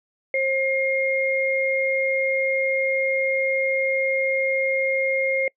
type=tone pair together; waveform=sine; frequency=532.8 / 2131 Hz; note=C5 / C7; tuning=+31 / +31 cents; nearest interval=2 octaves; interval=2400 cents; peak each=-22 dBFS; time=0.34-5.48 s; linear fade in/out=2 ms; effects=noise-tail reverb RT60 0.1 s tail -26 dB re dry